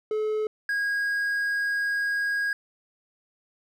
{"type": "tone pair in turn", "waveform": "triangle", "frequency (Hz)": [430, 1639.5], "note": ["A4", "G#6"], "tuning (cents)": [-40, -23], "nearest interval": "octave + major seventh", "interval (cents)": 2317, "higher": "second", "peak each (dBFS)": -22, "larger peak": "neither", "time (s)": [[0.11, 0.47], [0.69, 2.53]], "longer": "second", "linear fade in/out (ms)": 2, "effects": []}